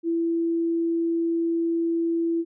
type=tone; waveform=sine; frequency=333.8 Hz; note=E4; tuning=22 cents sharp; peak=-21 dBFS; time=0.03-2.45 s; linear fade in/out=50 ms; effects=none